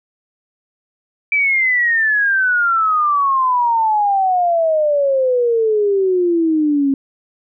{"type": "exponential sweep", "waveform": "sine", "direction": "down", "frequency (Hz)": [2333, 270], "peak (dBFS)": -12, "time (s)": [1.32, 6.94], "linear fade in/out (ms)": 2, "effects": []}